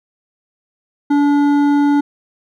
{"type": "tone with hard clipping", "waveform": "triangle", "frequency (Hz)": 287.9, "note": "D4", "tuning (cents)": -34, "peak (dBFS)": -12, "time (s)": [1.1, 2.01], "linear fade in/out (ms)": 10, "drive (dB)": 13, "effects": []}